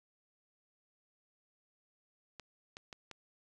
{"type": "clicks", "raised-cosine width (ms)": 0.2, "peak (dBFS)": -29, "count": 4, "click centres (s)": [2.397, 2.769, 2.928, 3.113], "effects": ["resampled to 24000 Hz"]}